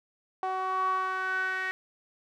sawtooth tone with band-pass filter sweep, 375.7 Hz, F#4, 26 cents sharp, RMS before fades -30 dBFS, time 0.43-1.71 s, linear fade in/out 0 ms, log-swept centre 880 to 1800 Hz, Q 6.7, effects none

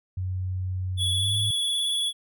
sine tone with pitch glide, 92.5 to 105.03 Hz, F#2 to G#2, 0 to +20 cents, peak -26 dBFS, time 0.17-1.51 s, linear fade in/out 5 ms, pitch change +220 cents, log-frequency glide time 1.13-1.35 s
square tone with vibrato, 3400 Hz, G#7, 40 cents sharp, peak -24 dBFS, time 0.97-2.13 s, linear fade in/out 50 ms, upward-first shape sine, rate 18 Hz, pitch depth 29 cents each way
effects none

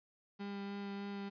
35% pulse tone with vibrato, 200 Hz, G3, 35 cents sharp, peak -39 dBFS, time 0.39-1.3 s, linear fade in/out 20 ms, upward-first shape sine, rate 3.3 Hz, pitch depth 10 cents each way, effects resampled to 11025 Hz + 12-bit

